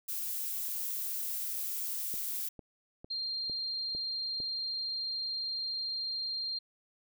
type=noise; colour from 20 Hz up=violet; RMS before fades=-36 dBFS; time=0.08-2.49 s; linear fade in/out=10 ms
type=click train; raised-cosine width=2 ms; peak=-33 dBFS; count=6; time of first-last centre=2.14-4.402 s; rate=2.21 Hz
type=tone; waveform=sine; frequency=4191 Hz; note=C8; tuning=2 cents sharp; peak=-33 dBFS; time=3.1-6.59 s; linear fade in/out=10 ms
effects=none